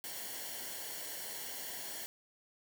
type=noise with comb filter; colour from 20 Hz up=white; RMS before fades=-43 dBFS; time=0.04-2.06 s; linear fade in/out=0 ms; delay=0.8 ms; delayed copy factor=-0.65; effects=none